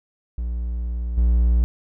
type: tone with level steps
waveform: triangle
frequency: 59 Hz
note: A#1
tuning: 22 cents sharp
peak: -21 / -12 dBFS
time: 0.38-1.64 s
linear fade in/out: 0 ms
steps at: 1.17 s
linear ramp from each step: 10 ms
effects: none